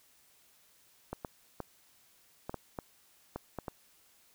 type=clicks; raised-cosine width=1 ms; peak=-23 dBFS; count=9; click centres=1.13 / 1.248 / 1.603 / 2.495 / 2.543 / 2.788 / 3.36 / 3.587 / 3.682 s; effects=white hiss -65 dBFS RMS until 4.34 s

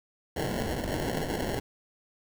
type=noise with sample-and-hold; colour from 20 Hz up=white; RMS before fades=-31 dBFS; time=0.36-1.6 s; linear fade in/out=10 ms; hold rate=1225 Hz; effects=none

